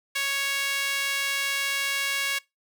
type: tone with high-pass filter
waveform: sawtooth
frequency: 554.4 Hz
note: C#5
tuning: in tune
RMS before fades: -27 dBFS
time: 0.15-2.39 s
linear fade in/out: 10 ms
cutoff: 2100 Hz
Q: 1.7
effects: noise-tail reverb RT60 0.2 s tail -23 dB re dry